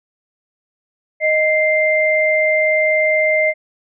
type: tone pair together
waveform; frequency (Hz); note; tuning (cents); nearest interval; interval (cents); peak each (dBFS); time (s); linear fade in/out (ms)
sine; 622.3 / 2093; D#5 / C7; 0 / 0; octave + major sixth; 2100; -15; 1.2-3.54; 50
effects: none